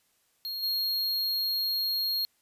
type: tone with level steps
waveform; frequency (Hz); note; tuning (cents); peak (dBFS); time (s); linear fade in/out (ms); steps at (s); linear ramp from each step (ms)
square; 4265; C8; +32; -33 / -27; 0.45-2.25; 0; 0.62; 20
effects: white hiss -70 dBFS RMS until 2.41 s + resampled to 32000 Hz